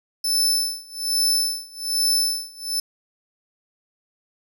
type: tone with tremolo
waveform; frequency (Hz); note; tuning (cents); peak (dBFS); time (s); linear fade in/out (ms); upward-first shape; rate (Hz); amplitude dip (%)
sawtooth; 5274; E8; 0; -14; 0.24-2.8; 5; sine; 1.2; 95
effects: none